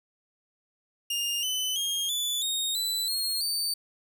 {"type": "tone with pitch steps", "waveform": "sawtooth", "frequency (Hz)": [2819, 3021, 3238, 3471, 3720, 3987, 4273, 4579], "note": ["F7", "F#7", "G#7", "A7", "A#7", "B7", "C8", "D8"], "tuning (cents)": [16, 35, -45, -24, -4, 16, 36, -45], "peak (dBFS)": -24, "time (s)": [1.1, 3.74], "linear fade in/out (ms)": 5, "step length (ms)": 330, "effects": []}